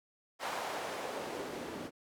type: noise with band-pass filter sweep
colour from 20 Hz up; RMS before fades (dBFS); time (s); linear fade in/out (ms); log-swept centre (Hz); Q
white; -40; 0.39-1.91; 50; 860 to 280; 1.3
effects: none